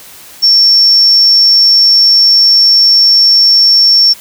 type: tone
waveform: sine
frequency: 5450 Hz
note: F8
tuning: 43 cents flat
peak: -3 dBFS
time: 0.42-4.14 s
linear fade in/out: 20 ms
effects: white hiss -34 dBFS RMS until 4.2 s